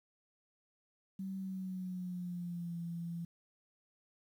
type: tone with pitch glide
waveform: sine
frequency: 191.6 to 169.71 Hz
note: G3 to F3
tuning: -39 to -49 cents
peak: -38 dBFS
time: 1.19-3.25 s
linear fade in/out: 5 ms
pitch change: -210 cents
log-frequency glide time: 1.38-2.78 s
effects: 11-bit